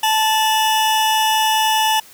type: tone pair together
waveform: 40% pulse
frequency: 875 / 2921 Hz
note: A5 / F#7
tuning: -10 / -23 cents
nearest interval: octave + major sixth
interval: 2087 cents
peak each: -14 / -20 dBFS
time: 0.03-2 s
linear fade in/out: 5 ms
effects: white hiss -44 dBFS RMS until 2.13 s